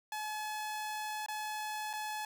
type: tone with dropouts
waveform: sawtooth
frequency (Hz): 854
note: G#5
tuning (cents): +48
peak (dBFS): -33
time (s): 0.12-2.25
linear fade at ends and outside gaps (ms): 2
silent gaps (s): 1.262-1.284 / 1.931-1.935
effects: none